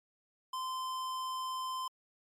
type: tone with hard clipping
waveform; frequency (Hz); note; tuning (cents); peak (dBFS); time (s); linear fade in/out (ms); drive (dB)
sine; 1034; C6; -21; -37; 0.53-1.88; 5; 17
effects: MP3 96 kbps